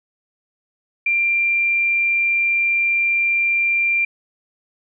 sine tone, 2375 Hz, D7, 19 cents sharp, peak -15 dBFS, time 1.06-4.05 s, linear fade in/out 5 ms, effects none

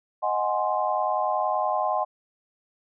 sine chord, Ab dominant seventh, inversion second, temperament equal, 622.3 / 740 / 830.6 / 1046.5 Hz, Eb5 / Gb5 / Ab5 / C6, 0 / 0 / 0 / 0 cents, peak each -28 / -27 / -28 / -28 dBFS, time 0.22-2.05 s, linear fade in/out 20 ms, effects none

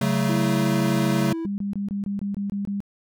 square chord, F# minor, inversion second, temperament equal with one note detuned, 138.59 / 187.91 / 220 Hz, C#3 / F#3 / A3, 0 / +27 / 0 cents, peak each -25 dBFS, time 0.01-1.33 s, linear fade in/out 5 ms
triangle tone, 328.7 Hz, E4, 5 cents flat, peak -24 dBFS, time 0.29-1.46 s, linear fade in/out 5 ms
sine tone bursts, 200.5 Hz, G3, 39 cents sharp, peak -24 dBFS, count 9, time 1.45-2.804 s, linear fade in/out 0 ms, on 130 ms, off 23 ms
effects none

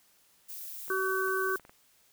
violet noise, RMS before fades -42 dBFS, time 0.48-1.59 s, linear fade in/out 20 ms
clicks, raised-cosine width 0.5 ms, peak -36 dBFS, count 6, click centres 0.881 / 1.281 / 1.5 / 1.597 / 1.651 / 1.695 s
harmonic tone, 380 Hz, F#4, 46 cents sharp, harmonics 1 / 3 / 4, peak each -31 / -34 / -31 dBFS, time 0.9-1.56 s, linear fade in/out 2 ms
effects white hiss -65 dBFS RMS until 2.12 s

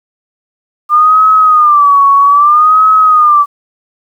sine tone with vibrato, 1194 Hz, D6, 28 cents sharp, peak -3 dBFS, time 0.89-3.46 s, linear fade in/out 50 ms, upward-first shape sine, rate 0.62 Hz, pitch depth 120 cents each way, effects 7-bit

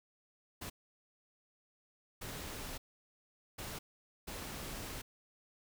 pink noise bursts at uneven times, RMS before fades -44 dBFS, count 4, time 0.61-0.7 / 2.21-2.78 / 3.58-3.79 / 4.27-5.02 s, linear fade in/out 10 ms, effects none

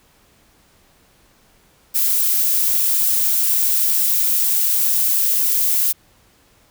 violet noise, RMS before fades -17 dBFS, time 1.94-5.93 s, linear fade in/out 20 ms, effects pink hiss -55 dBFS RMS until 6.7 s

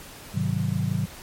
sine chord, Ab dominant seventh, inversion none, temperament just, 103.83 / 129.78 / 155.74 / 186.89 Hz, Ab2 / C3 / Eb3 / Gb3, 0 / -14 / +2 / +18 cents, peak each -28 dBFS, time 0.34-1.06 s, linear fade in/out 10 ms, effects pink hiss -43 dBFS RMS until 1.22 s + MP3 64 kbps

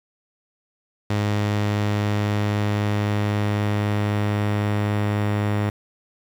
sawtooth tone with low-pass filter sweep, 103.83 Hz, G#2, in tune, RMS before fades -22 dBFS, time 1.1-5.7 s, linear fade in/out 5 ms, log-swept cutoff 5300 to 2600 Hz, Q 0.74, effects 7-bit

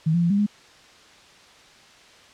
sine tone with pitch steps, 158.8 / 172 / 170.9 / 200.9 / 206.8 Hz, D#3 / F3 / F3 / G3 / G#3, +36 / -26 / -37 / +43 / -7 cents, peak -17 dBFS, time 0.06-0.465 s, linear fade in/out 10 ms, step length 81 ms, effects white hiss -50 dBFS RMS until 2.33 s + low-pass 5000 Hz 12 dB/octave

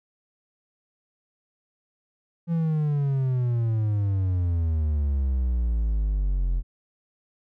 triangle exponential sweep, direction down, 170.4 to 42.24 Hz, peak -19 dBFS, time 2.47-6.63 s, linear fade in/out 50 ms, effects none

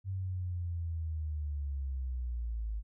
sine linear sweep, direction down, 96.7 to 51.8 Hz, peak -33 dBFS, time 0.04-2.83 s, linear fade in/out 50 ms, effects none

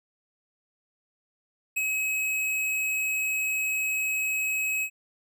square tone with ADSR envelope, 2556 Hz, D#7, 46 cents sharp, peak -24 dBFS, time 1.76-4.9 s, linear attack 13 ms, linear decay 27 ms, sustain -2 dB, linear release 71 ms, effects none

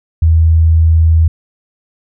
sine tone, 81.1 Hz, E2, 28 cents flat, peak -5 dBFS, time 0.22-1.28 s, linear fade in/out 5 ms, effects none

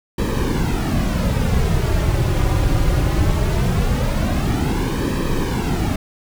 brown noise with flanger, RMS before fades -18 dBFS, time 0.18-5.96 s, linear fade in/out 5 ms, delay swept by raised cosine 1.4 to 4.6 ms, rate 0.2 Hz, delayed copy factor -0.65, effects none

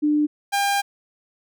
sine / sawtooth tone pair in turn, 298.6 / 801.3 Hz, D4 / G5, +29 / +38 cents, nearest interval octave + perfect fourth, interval 1709 cents, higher second, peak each -16 / -15 dBFS, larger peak second, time 0.02-0.27 / 0.52-0.82 s, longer second, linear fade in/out 20 ms, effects none

